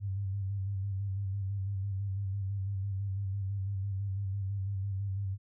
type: tone with vibrato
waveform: sine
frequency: 98 Hz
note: G2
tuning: in tune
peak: -31 dBFS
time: 0-5.38 s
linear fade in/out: 50 ms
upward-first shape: square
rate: 6 Hz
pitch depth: 39 cents each way
effects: none